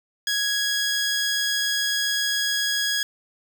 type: tone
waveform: 15% pulse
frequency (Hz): 1661.2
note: G#6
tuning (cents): 0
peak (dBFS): -15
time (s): 0.27-3.03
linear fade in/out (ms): 2
effects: none